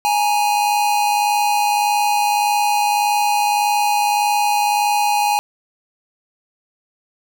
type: tone pair together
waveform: square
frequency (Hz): 830.6 / 932.3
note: G#5 / A#5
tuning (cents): 0 / 0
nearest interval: major second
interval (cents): 200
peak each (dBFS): -16 / -23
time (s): 0.05-5.39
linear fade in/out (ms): 0
effects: none